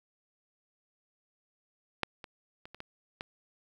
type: clicks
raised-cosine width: 0.3 ms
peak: -12 / -27 / -30 / -30 / -25 / -21 dBFS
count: 6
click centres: 2.033 / 2.242 / 2.655 / 2.746 / 2.804 / 3.209 s
effects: 9-bit